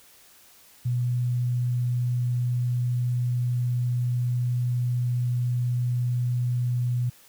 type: tone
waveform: sine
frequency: 122.7 Hz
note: B2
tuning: 11 cents flat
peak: -22 dBFS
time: 0.85-7.1 s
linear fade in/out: 10 ms
effects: white hiss -54 dBFS RMS until 7.28 s